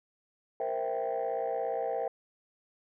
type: chord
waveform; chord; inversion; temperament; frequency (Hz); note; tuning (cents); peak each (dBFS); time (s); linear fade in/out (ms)
sine; C dominant seventh; third; equal; 466.2 / 523.3 / 659.3 / 784; Bb4 / C5 / E5 / G5; 0 / 0 / 0 / 0; -34; 0.6-2.08; 2
effects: tanh soft clip ceiling -24 dBFS